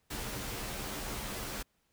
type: noise with comb filter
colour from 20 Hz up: pink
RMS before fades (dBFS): -39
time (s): 0.1-1.63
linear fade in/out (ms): 10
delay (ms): 12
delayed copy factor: -0.65
effects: pink hiss -75 dBFS RMS until 1.92 s